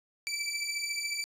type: beating tone pair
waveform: 20% pulse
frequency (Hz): 2313 / 2327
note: D7 / D7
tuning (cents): -27 / -17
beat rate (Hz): 14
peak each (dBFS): -31 / -29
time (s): 0.27-1.24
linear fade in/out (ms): 0
effects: resampled to 32000 Hz